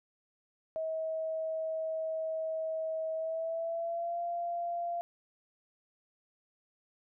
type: tone with pitch glide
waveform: sine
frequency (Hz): 640 to 689.9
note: D#5 to F5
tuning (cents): +49 to -21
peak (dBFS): -32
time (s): 0.76-5.01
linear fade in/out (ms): 0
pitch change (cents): +130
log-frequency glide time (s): 3.14-4.21
effects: none

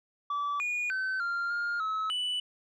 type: tone with pitch steps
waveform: sine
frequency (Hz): 1154 / 2446 / 1530 / 1391 / 1411 / 1291 / 2972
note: D6 / D#7 / G6 / F6 / F6 / E6 / F#7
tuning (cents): -31 / -30 / -42 / -7 / +17 / -37 / +7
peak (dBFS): -26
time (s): 0.3-2.4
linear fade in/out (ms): 5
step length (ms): 300
effects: tanh soft clip ceiling -28 dBFS

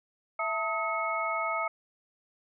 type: tone cluster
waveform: sine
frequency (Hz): 660 / 892 / 1271 / 2190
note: E5 / A5 / D#6 / C#7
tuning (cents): +2 / +23 / +36 / -22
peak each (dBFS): -34 / -36 / -31 / -34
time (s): 0.39-1.68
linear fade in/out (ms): 5
effects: none

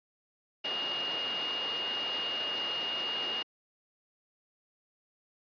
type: tone in noise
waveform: sine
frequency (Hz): 2848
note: F7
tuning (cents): +33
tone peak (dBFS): -32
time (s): 0.64-3.43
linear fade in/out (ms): 10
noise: pink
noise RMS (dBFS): -36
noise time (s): 0.64-3.43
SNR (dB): +1
effects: high-pass 400 Hz 12 dB/octave + resampled to 11025 Hz

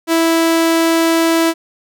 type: tone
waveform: sawtooth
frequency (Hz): 329.2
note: E4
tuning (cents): -2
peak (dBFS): -7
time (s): 0.07-1.54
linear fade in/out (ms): 50
effects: none

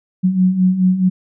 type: beating tone pair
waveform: sine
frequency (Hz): 181.4 / 186.1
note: F#3 / F#3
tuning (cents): -34 / +10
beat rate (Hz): 4.7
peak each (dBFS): -18 / -12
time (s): 0.23-1.1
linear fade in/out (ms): 20
effects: none

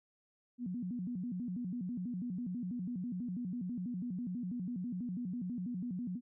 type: tone with vibrato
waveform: sine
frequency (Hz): 210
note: G#3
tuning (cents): +19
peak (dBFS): -36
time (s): 0.58-6.21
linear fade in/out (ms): 50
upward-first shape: square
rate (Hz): 6.1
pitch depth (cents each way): 260
effects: none

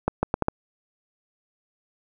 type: accelerating click train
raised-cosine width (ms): 1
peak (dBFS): -7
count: 5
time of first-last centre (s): 0.08-0.484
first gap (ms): 150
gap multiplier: 0.74
effects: none

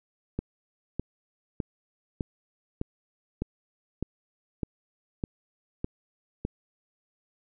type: click train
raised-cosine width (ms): 3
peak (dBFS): -16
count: 11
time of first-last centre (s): 0.39-6.451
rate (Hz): 1.65
effects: none

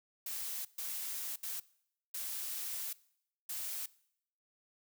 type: noise bursts at uneven times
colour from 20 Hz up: blue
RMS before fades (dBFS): -40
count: 5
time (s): 0.26-0.65 / 0.78-1.36 / 1.43-1.6 / 2.14-2.93 / 3.49-3.86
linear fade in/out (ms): 5
effects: noise-tail reverb RT60 0.7 s tail -21 dB re dry

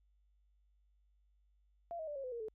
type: tone with pitch steps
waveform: sine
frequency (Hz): 684 / 634.5 / 588.6 / 546 / 506.5 / 469.9 / 435.9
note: F5 / D#5 / D5 / C#5 / B4 / A#4 / A4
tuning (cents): -36 / +34 / +4 / -26 / +44 / +14 / -16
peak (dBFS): -40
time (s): 1.91-2.484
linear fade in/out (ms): 0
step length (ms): 82
effects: added 50 Hz sine -69 dBFS peak until 2.54 s

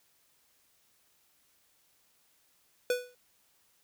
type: tone with exponential decay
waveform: square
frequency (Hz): 493.9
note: B4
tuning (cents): 0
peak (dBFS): -24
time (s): 2.9-3.15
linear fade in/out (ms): 2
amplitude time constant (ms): 54
effects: white hiss -69 dBFS RMS until 3.83 s

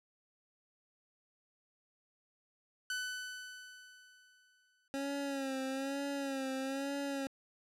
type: tone with exponential decay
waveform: sawtooth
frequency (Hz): 1500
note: F#6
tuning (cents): +23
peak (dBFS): -31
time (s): 2.9-4.88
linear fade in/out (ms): 2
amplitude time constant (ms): 430
type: tone with vibrato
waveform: 25% pulse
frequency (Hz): 272.7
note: C#4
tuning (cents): -28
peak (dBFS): -32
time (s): 4.94-7.27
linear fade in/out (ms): 0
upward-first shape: sine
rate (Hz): 1.1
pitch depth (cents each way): 55
effects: low-pass 11000 Hz 12 dB/octave

